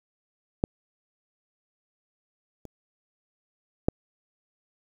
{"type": "clicks", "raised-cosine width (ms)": 2, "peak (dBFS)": [-9, -28, -7], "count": 3, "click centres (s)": [0.639, 2.653, 3.885], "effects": ["8-bit"]}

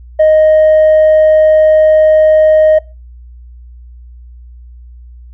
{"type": "tone with tanh clipping", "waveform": "triangle", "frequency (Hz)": 622.3, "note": "D#5", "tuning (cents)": 0, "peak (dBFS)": -4, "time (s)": [0.19, 2.79], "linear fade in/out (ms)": 10, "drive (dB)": 6, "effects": ["noise-tail reverb RT60 0.3 s tail -23 dB re dry", "added 60 Hz sine -31 dBFS peak until 5.33 s"]}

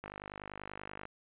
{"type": "click train", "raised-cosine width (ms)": 0.5, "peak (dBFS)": -27, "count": 52, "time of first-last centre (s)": [0.04, 1.054], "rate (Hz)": 50.3, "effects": ["resampled to 8000 Hz"]}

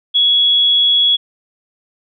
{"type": "tone", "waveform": "sine", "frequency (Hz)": 3356, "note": "G#7", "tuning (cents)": 17, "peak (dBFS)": -9, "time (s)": [0.14, 1.17], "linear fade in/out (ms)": 20, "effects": []}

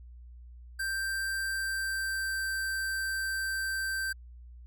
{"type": "tone with pitch glide", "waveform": "square", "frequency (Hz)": [1571, 1561], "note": ["G6", "G6"], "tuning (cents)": [3, -8], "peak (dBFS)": -31, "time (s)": [0.79, 4.13], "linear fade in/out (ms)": 10, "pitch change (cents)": -11, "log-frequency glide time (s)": [1.39, 2.46], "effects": ["added 60 Hz sine -46 dBFS peak until 4.66 s"]}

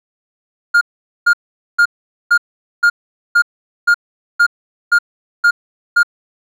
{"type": "tone bursts", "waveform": "triangle", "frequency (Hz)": 1414, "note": "F6", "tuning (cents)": 21, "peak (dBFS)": -5, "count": 11, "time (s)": [0.74, 6.032], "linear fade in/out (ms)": 10, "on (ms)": 72, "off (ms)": 450, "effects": []}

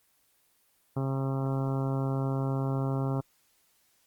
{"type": "harmonic tone", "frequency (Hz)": 134.8, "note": "C#3", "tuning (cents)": -48, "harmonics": [1, 2, 3, 4, 5, 6, 7, 8, 9, 10], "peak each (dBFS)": [-28, -34, -38, -40, -42, -44, -45, -46, -47, -48], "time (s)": [0.96, 3.21], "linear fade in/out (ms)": 10, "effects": ["white hiss -68 dBFS RMS until 4.06 s", "Opus 24 kbps"]}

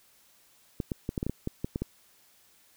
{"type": "clicks", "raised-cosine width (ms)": 3, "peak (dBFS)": -17, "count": 11, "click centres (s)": [0.802, 0.918, 1.091, 1.178, 1.229, 1.266, 1.296, 1.474, 1.645, 1.759, 1.82], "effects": ["white hiss -62 dBFS RMS until 2.76 s"]}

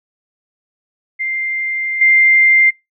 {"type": "tone with level steps", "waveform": "sine", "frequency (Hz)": 2096, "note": "C7", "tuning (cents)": 2, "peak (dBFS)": [-17, -7], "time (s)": [1.19, 2.71], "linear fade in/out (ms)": 20, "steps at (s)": 2.01, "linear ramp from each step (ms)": 5, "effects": ["noise-tail reverb RT60 0.2 s tail -23 dB re dry"]}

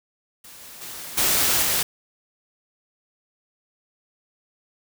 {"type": "noise with level steps", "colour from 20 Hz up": "white", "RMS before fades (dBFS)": [-44, -42, -36, -20, -22], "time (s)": [0.44, 1.83], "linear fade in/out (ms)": 5, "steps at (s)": [0.6, 0.81, 1.17, 1.62], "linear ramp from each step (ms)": 10, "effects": []}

